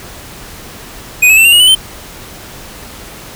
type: tone with pitch steps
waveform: square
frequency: 2489 / 2581 / 2677 / 2776 / 2879 / 2986 / 3096 Hz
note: D#7 / E7 / E7 / F7 / F#7 / F#7 / G7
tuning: 0 / -37 / +26 / -11 / -48 / +15 / -22 cents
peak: -4 dBFS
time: 1.22-1.752 s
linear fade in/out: 10 ms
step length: 76 ms
effects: pink hiss -31 dBFS RMS until 3.35 s